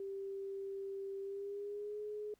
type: tone with pitch glide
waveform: sine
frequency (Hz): 392 to 420.1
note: G4 to G#4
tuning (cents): 0 to +20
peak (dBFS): -40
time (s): 0-2.34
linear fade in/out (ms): 2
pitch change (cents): +120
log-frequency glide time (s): 1.21-2
effects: pink hiss -75 dBFS RMS until 2.39 s